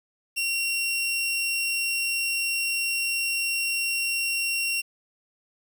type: tone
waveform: sawtooth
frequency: 2743 Hz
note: F7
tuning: 32 cents flat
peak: -21 dBFS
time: 0.36-4.82 s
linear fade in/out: 20 ms
effects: 9-bit